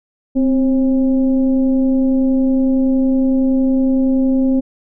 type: tone with frequency modulation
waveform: sine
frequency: 261.6 Hz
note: C4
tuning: in tune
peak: -11 dBFS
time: 0.35-4.61 s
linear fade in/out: 20 ms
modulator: 277 Hz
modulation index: 0.51
effects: none